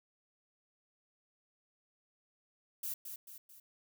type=noise with echo; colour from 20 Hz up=violet; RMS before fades=-39 dBFS; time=2.83-2.94 s; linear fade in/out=5 ms; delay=220 ms; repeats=3; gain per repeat=-6 dB; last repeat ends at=3.6 s; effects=none